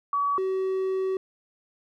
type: tone pair in turn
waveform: sine / triangle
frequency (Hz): 1137 / 379.4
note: C#6 / F#4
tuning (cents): +44 / +43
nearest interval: octave + perfect fifth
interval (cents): 1901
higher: first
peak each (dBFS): -22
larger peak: neither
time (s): 0.13-0.38 / 0.38-1.17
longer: second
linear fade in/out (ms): 2
effects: none